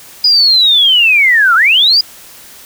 sine linear two-way sweep, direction down then up, 4978 to 1300 to 4978 Hz, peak -5 dBFS, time 0.24-2.01 s, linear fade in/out 5 ms, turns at 1.55 s, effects white hiss -36 dBFS RMS until 2.65 s

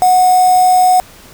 sine tone with quantisation, 734 Hz, F#5, 14 cents flat, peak -6 dBFS, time 0.02-1 s, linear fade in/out 0 ms, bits 3, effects pink hiss -39 dBFS RMS until 1.33 s

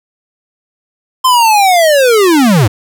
square linear sweep, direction down, 1046.5 to 92.2 Hz, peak -6 dBFS, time 1.24-2.68 s, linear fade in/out 10 ms, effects none

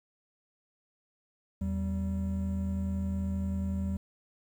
triangle tone pair together, 81.2 / 193.13 Hz, E2 / G3, -26 / -26 cents, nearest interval octave + minor third, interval 1500 cents, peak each -30 / -30 dBFS, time 1.61-3.97 s, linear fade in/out 5 ms, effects 10-bit

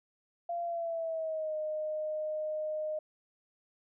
sine tone with pitch glide, 688 to 616.5 Hz, F5 to D#5, -26 to -16 cents, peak -32 dBFS, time 0.49-2.99 s, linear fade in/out 5 ms, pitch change -190 cents, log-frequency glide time 0.64-1.56 s, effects none

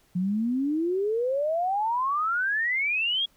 sine exponential sweep, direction up, 174.61 to 3356 Hz, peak -23 dBFS, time 0.15-3.26 s, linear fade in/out 10 ms, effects pink hiss -63 dBFS RMS until 3.36 s

